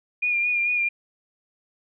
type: tone with vibrato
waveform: sine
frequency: 2424 Hz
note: D#7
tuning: 46 cents flat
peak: -20 dBFS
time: 0.22-0.89 s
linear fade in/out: 10 ms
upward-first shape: sine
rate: 4.5 Hz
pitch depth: 30 cents each way
effects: none